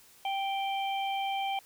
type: harmonic tone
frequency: 784 Hz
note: G5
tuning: in tune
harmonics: 1 / 3 / 4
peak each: -30 / -39 / -39 dBFS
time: 0.25-1.59 s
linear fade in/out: 2 ms
effects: white hiss -58 dBFS RMS until 1.65 s